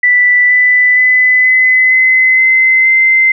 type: tone with pitch steps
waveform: sine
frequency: 1975.5 / 1991.5 / 2008 / 2024 / 2040 / 2057 / 2074 Hz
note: B6 / B6 / B6 / B6 / C7 / C7 / C7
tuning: 0 / +14 / +28 / +42 / -44 / -30 / -16 cents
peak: -5 dBFS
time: 0.03-3.32 s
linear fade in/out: 5 ms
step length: 470 ms
effects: none